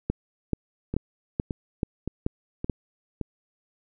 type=two click trains; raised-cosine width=3 ms; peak=-16 / -11 dBFS; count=5 / 7; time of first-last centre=0.94-3.213 / 0.1-2.697 s; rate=1.76 / 2.31 Hz; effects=none